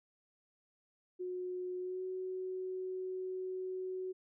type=tone with pitch glide; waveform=sine; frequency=363.8 to 372.1 Hz; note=F#4 to F#4; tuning=-29 to +10 cents; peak=-37 dBFS; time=1.19-4.13 s; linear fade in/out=20 ms; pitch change=+39 cents; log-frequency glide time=1.79-2.03 s; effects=none